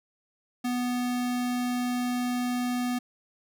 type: tone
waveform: square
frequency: 246.6 Hz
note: B3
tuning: 2 cents flat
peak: -27 dBFS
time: 0.64-2.99 s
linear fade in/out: 10 ms
effects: none